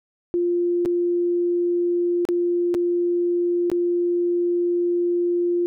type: tone with dropouts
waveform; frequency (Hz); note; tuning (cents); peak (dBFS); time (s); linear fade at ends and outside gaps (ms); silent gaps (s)
sine; 349.2; F4; 0; -18; 0.34-5.66; 0; 0.851-0.858 / 2.252-2.288 / 2.742-2.748 / 3.7-3.716
effects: none